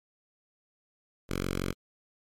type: tone with notch filter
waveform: 5% pulse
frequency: 45.8 Hz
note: F#1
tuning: 17 cents flat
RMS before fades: -32 dBFS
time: 1.29-1.73 s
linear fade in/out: 10 ms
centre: 700 Hz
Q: 1.5
effects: MP3 64 kbps